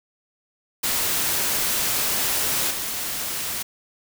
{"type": "noise with level steps", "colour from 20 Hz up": "white", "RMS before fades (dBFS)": [-23, -28], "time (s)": [0.83, 3.63], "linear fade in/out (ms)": 10, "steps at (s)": 2.7, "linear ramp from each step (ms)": 10, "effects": []}